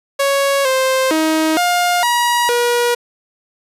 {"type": "tone with pitch steps", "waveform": "sawtooth", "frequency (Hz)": [555, 524, 316.1, 708, 959, 480.3], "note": ["C#5", "C5", "D#4", "F5", "A#5", "B4"], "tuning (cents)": [2, 2, 27, 23, 49, -48], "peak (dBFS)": -9, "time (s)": [0.19, 2.95], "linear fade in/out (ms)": 10, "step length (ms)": 460, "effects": ["resampled to 32000 Hz"]}